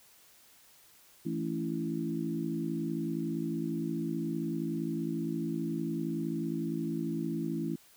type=harmonic tone with a mistuned harmonic; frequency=55.2 Hz; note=A1; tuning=6 cents sharp; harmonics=3 / 4 / 5 / 6; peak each=-36 / -37 / -37 / -36 dBFS; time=1.25-7.76 s; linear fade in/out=10 ms; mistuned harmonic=5; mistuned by=+26 cents; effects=white hiss -60 dBFS RMS until 7.96 s